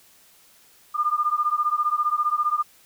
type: beating tone pair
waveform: sine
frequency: 1200 / 1215 Hz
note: D6 / D#6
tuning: +37 / -42 cents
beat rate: 15 Hz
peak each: -23 dBFS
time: 0.94-2.63 s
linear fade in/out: 20 ms
effects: white hiss -55 dBFS RMS until 2.85 s